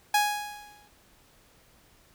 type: tone with exponential decay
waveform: sawtooth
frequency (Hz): 830.6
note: G#5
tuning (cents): 0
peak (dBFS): -15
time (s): 0.14-0.88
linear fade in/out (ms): 5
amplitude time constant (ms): 160
effects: pink hiss -60 dBFS RMS until 2.14 s

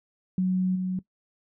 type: tone with level steps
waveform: sine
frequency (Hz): 185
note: F#3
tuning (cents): 0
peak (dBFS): -21 / -25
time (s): 0.38-0.99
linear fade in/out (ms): 2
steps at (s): 0.75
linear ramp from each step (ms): 10
effects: noise-tail reverb RT60 0.1 s tail -18 dB re dry

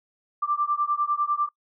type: beating tone pair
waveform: sine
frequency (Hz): 1174.7 / 1184.7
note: D6 / D6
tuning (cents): 0 / +15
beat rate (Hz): 10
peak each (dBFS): -25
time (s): 0.42-1.49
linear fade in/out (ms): 10
effects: noise-tail reverb RT60 0.1 s tail -24 dB re dry

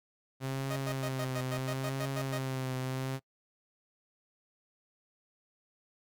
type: tone with vibrato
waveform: sawtooth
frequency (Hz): 132.7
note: C3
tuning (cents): +25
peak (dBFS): -29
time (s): 0.4-3.2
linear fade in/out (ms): 50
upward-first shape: triangle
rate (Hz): 0.74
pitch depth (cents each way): 49
type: tone bursts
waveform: sawtooth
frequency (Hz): 622.3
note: D#5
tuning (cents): 0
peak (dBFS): -32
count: 11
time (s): 0.7-2.385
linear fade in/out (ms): 10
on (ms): 65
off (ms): 97
effects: noise-tail reverb RT60 0.1 s tail -24 dB re dry + Opus 48 kbps

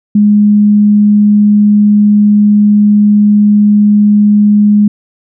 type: tone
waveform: sine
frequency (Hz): 207.7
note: G#3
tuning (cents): 0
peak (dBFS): -3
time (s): 0.15-4.88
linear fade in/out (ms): 5
effects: none

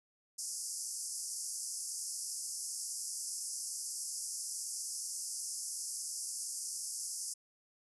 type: band-pass noise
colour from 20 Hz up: white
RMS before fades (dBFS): -41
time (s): 0.38-7.34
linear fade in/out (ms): 10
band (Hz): 4900 to 11000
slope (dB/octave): 96
effects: none

